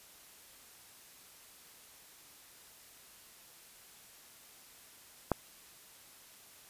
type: click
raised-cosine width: 1 ms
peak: -13 dBFS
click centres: 5.317 s
effects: white hiss -57 dBFS RMS until 6.69 s + resampled to 32000 Hz